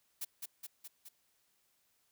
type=noise with echo; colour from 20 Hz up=blue; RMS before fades=-39 dBFS; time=0.21-0.25 s; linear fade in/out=10 ms; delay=210 ms; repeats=4; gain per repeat=-3 dB; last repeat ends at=1.09 s; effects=white hiss -75 dBFS RMS until 2.11 s